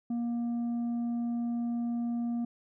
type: tone with tanh clipping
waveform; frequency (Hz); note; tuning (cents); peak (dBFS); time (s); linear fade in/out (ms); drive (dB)
sine; 236.5; A#3; +25; -30; 0.1-2.45; 5; 4
effects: none